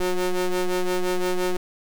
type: ring-modulated tone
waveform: 40% pulse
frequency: 181.9 Hz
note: F#3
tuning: 29 cents flat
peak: -17 dBFS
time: 0-1.57 s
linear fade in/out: 5 ms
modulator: 179 Hz
effects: none